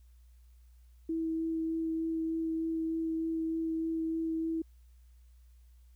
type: tone with vibrato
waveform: sine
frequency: 324.6 Hz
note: E4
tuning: 27 cents flat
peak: -30 dBFS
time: 1.09-4.62 s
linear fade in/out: 5 ms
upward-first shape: sine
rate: 3.3 Hz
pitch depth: 9 cents each way
effects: added 60 Hz sine -55 dBFS peak until 5.95 s + white hiss -75 dBFS RMS until 5.95 s